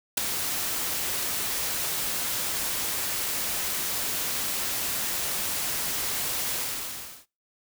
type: noise with ADSR envelope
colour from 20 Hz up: white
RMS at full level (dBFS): -21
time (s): 0.17-7.26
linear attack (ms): 8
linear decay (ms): 6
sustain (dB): -8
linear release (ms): 730
effects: noise-tail reverb RT60 0.3 s tail -24 dB re dry